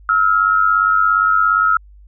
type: tone pair together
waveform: sine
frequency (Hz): 1302.7 / 1400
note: E6 / F6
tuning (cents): -21 / +4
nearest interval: minor second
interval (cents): 125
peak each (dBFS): -13 / -15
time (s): 0.09-1.77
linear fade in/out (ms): 2
effects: added 50 Hz sine -40 dBFS peak until 2.07 s